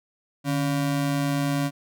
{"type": "ring-modulated tone", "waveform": "square", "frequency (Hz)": 213.1, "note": "G#3", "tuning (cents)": 45, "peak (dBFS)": -20, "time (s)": [0.44, 1.71], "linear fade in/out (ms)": 50, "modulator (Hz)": 64.8, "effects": []}